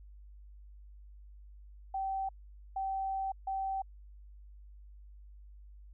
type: tone bursts at uneven times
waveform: sine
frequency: 773 Hz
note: G5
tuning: 24 cents flat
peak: -32 dBFS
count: 3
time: 1.94-2.29 / 2.76-3.32 / 3.47-3.82 s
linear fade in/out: 5 ms
effects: added 50 Hz sine -50 dBFS peak until 5.93 s